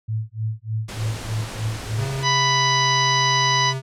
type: tone with tremolo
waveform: sine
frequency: 110 Hz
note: A2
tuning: in tune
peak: -20 dBFS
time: 0.08-2.18 s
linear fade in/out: 10 ms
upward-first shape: sine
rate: 3.3 Hz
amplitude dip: 100%
type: noise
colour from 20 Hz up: pink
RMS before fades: -33 dBFS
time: 0.88-2.24 s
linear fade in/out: 10 ms
type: tone with pitch glide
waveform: square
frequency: 135.3 to 132.75 Hz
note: C#3 to C3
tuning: -42 to +25 cents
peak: -25 dBFS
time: 1.96-3.82 s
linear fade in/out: 50 ms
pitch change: -33 cents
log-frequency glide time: 2.06-2.72 s
type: harmonic tone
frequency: 990 Hz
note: B5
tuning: 4 cents sharp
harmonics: 1 / 2 / 3 / 4 / 5 / 6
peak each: -20 / -23 / -25 / -26 / -27 / -28 dBFS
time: 2.22-3.74 s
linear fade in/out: 50 ms
effects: low-pass 9000 Hz 12 dB/octave